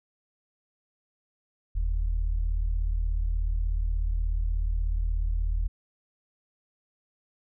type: tone pair together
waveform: sine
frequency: 41.2 / 77.78 Hz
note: E1 / D#2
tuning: 0 / 0 cents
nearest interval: major seventh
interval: 1100 cents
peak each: -24 / -33 dBFS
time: 1.75-5.68 s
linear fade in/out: 10 ms
effects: none